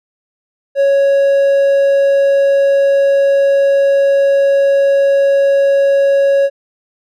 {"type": "tone", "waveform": "triangle", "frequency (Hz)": 554.4, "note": "C#5", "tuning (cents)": 0, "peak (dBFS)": -6, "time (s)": [0.75, 6.5], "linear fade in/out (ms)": 50, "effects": []}